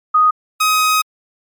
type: tone pair in turn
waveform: sine / sawtooth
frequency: 1245 / 1260.2 Hz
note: D#6 / D#6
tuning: +1 / +22 cents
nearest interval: unison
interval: 21 cents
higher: second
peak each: -8 dBFS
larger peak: neither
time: 0.14-0.31 / 0.6-1.02 s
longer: second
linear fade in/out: 10 ms
effects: MP3 96 kbps